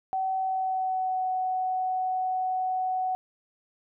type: tone with pitch glide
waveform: sine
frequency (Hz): 760 to 744.8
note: F#5 to F#5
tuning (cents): +46 to +11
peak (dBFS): -25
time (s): 0.13-3.15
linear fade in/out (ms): 0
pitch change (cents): -35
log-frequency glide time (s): 0.37-1.29
effects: none